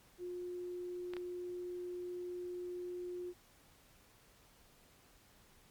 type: tone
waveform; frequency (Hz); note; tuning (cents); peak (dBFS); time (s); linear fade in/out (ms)
sine; 356.8; F4; +37; -40; 0.18-3.34; 50
type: clicks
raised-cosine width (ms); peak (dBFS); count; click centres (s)
0.3; -30; 2; 1.136 / 1.167
effects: pink hiss -65 dBFS RMS until 5.7 s + MP3 96 kbps